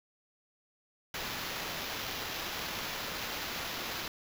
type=noise with sample-and-hold; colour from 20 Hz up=white; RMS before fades=-38 dBFS; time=1.14-4.08 s; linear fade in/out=2 ms; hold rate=8820 Hz; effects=none